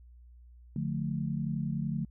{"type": "chord", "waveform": "sine", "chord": "D minor", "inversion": "none", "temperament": "equal with one note detuned", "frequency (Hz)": [146.83, 177.67, 220], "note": ["D3", "F3", "A3"], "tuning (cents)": [0, 30, 0], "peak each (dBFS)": [-33, -35, -35], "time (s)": [0.76, 2.05], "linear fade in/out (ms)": 2, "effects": ["added 60 Hz sine -51 dBFS peak until 2.1 s"]}